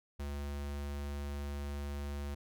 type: tone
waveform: square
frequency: 71.5 Hz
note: D2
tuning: 46 cents flat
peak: -38 dBFS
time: 0.19-2.35 s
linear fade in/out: 10 ms
effects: none